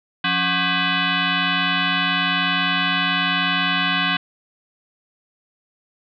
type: tone with frequency modulation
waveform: sine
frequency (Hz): 730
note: F#5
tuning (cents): -24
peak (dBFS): -17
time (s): 0.24-4.17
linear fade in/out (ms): 5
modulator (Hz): 453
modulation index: 6.3
effects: none